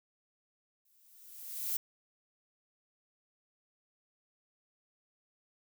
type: noise with exponential growth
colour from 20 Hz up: violet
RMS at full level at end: -32 dBFS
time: 0.85-1.77 s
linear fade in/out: 5 ms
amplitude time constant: 200 ms
effects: none